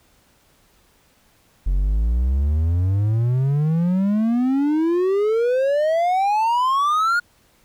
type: exponential sweep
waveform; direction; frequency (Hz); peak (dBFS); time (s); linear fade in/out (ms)
triangle; up; 43.65 to 1447; -14; 1.66-7.2; 10
effects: pink hiss -58 dBFS RMS until 7.64 s